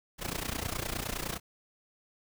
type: noise with amplitude modulation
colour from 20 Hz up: pink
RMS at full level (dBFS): -32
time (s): 0.18-1.4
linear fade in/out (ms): 50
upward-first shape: sine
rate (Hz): 29.7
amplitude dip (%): 85
effects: none